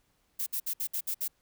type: noise bursts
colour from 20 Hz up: violet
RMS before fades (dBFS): -32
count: 7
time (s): 0.39-1.281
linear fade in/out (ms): 10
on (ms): 75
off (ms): 61
effects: pink hiss -72 dBFS RMS until 1.41 s